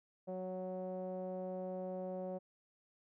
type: tone with low-pass filter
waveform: sawtooth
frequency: 185 Hz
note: F#3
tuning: in tune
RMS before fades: -42 dBFS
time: 0.27-2.39 s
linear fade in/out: 20 ms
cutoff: 620 Hz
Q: 9.9
effects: none